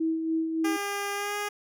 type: tone with tremolo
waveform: sine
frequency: 323 Hz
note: E4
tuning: 35 cents flat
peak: -23 dBFS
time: 0-0.77 s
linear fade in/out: 10 ms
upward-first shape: sine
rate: 3.5 Hz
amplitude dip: 45%
type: tone with pitch glide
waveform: 10% pulse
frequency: 403.3 to 412 Hz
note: G4 to G#4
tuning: +49 to -14 cents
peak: -21 dBFS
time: 0.64-1.49 s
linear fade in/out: 10 ms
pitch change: +37 cents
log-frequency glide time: 1.14-1.36 s
effects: none